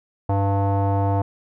square tone with low-pass filter, 98.9 Hz, G2, 16 cents sharp, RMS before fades -20 dBFS, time 0.29-1.22 s, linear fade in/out 5 ms, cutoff 810 Hz, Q 4.7, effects none

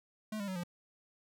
square tone with pitch steps, 215.4 / 201 / 187.52 / 174.96 Hz, A3 / G3 / F#3 / F3, -37 / +44 / +23 / +3 cents, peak -37 dBFS, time 0.32-0.636 s, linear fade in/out 5 ms, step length 79 ms, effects none

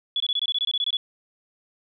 sine tone bursts, 3404 Hz, G#7, 42 cents sharp, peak -21 dBFS, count 13, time 0.16-0.97 s, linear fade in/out 2 ms, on 42 ms, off 22 ms, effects none

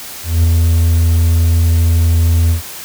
triangle tone with ADSR envelope, 83.3 Hz, E2, 19 cents sharp, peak -4 dBFS, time 0.23-2.62 s, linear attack 210 ms, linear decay 5 ms, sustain -2 dB, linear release 110 ms, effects white hiss -29 dBFS RMS until 2.84 s

